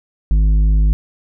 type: tone with tanh clipping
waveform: sine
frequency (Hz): 51.91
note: G#1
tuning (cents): 0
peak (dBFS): -11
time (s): 0.31-0.93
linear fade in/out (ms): 0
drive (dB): 8
effects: none